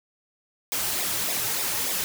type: noise with flanger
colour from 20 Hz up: white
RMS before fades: -27 dBFS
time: 0.72-2.04 s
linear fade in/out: 0 ms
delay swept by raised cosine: 0.66 to 4.26 ms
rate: 3.4 Hz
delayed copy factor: -0.75
effects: none